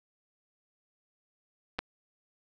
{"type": "clicks", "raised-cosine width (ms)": 0.3, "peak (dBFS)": [-26, -14], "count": 2, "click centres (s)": [1.786, 1.79], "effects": []}